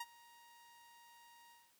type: tone with ADSR envelope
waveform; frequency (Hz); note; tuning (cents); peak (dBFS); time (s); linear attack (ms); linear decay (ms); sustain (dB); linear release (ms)
sawtooth; 940; A#5; +14; -36; 0-1.74; 6; 40; -21; 230
effects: white hiss -72 dBFS RMS until 1.79 s